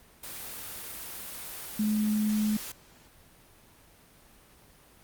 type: tone in noise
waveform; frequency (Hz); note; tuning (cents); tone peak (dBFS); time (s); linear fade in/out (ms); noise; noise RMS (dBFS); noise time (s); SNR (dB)
sine; 213; G#3; +44; -24; 1.79-2.57; 5; white; -40; 0.23-2.72; +13
effects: pink hiss -57 dBFS RMS until 5.03 s + Opus 32 kbps